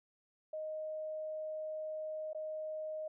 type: tone with dropouts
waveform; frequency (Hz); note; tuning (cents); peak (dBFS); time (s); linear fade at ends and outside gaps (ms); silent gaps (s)
sine; 622.3; D#5; 0; -38; 0.53-3.08; 5; 2.332-2.347
effects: none